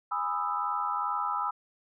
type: chord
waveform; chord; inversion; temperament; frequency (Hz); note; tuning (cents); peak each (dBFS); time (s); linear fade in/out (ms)
sine; E major seventh; first; just; 824.1 / 988.9 / 1236.1 / 1318.5; G#5 / B5 / D#6 / E6; -14 / +2 / -12 / 0; -35 / -33 / -34 / -32; 0.11-1.51; 10
effects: none